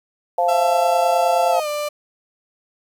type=chord; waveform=sine; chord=F major; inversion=second; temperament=just; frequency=523.8 / 698.5 / 873.1 Hz; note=C5 / F5 / A5; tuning=+2 / 0 / -14 cents; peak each=-21 / -17 / -22 dBFS; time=0.38-1.6 s; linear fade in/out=5 ms
type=tone with pitch glide; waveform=35% pulse; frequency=669 to 592.6 Hz; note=E5 to D5; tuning=+25 to +15 cents; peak=-20 dBFS; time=0.48-1.89 s; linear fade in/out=10 ms; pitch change=-210 cents; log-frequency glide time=1.5-1.68 s
effects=8-bit